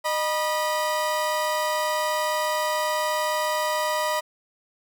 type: tone pair together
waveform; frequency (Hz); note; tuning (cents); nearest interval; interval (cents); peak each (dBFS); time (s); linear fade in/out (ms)
30% pulse; 613 / 973; D#5 / B5; -26 / -26; minor sixth; 800; -23; 0.04-4.21; 20
effects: none